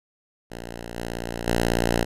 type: tone with level steps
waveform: 5% pulse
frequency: 58.27 Hz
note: A#1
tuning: in tune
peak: -23 / -18 / -9 dBFS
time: 0.5-2.05 s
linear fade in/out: 20 ms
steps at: 0.96 / 1.47 s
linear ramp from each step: 10 ms
effects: resampled to 32000 Hz